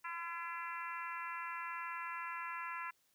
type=harmonic tone; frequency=338.9 Hz; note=E4; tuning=48 cents sharp; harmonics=3 / 4 / 5 / 6 / 7 / 8; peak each=-44 / -46 / -48 / -50 / -51 / -52 dBFS; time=0.04-2.91 s; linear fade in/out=10 ms; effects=white hiss -75 dBFS RMS until 3.14 s